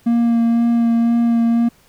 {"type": "tone with vibrato", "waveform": "triangle", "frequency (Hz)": 233.2, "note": "A#3", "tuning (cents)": 1, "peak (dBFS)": -10, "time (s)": [0.06, 1.69], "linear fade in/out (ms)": 10, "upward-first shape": "sine", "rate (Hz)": 2, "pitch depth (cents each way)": 13, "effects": ["pink hiss -53 dBFS RMS until 1.88 s"]}